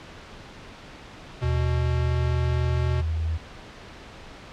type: tone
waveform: square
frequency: 123.6 Hz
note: B2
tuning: 2 cents sharp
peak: -25 dBFS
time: 1.41-3.02 s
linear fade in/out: 20 ms
type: tone with pitch glide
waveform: sine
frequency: 79.2 to 80.4 Hz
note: D#2 to E2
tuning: +31 to -43 cents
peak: -23 dBFS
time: 1.43-3.38 s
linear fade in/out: 20 ms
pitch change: +26 cents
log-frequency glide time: 2.09-2.99 s
effects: pink hiss -43 dBFS RMS until 4.52 s + low-pass 4000 Hz 12 dB/octave